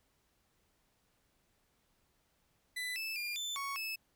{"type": "tone with pitch steps", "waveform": "30% pulse", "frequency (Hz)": [1995, 2627, 2405, 3530, 1111, 2609], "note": ["B6", "E7", "D7", "A7", "C#6", "E7"], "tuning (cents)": [17, -7, 41, 5, 4, -18], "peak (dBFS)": -34, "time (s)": [2.76, 3.96], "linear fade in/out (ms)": 10, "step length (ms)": 200, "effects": ["pink hiss -75 dBFS RMS until 4.15 s"]}